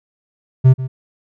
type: tone with echo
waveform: triangle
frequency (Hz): 130.1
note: C3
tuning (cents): -9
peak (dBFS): -3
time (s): 0.64-0.74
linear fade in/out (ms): 20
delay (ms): 140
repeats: 1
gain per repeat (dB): -15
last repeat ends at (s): 0.88
effects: none